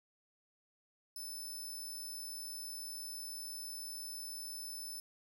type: tone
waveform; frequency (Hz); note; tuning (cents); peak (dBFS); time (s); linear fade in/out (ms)
15% pulse; 5274; E8; 0; -37; 1.16-5; 2
effects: none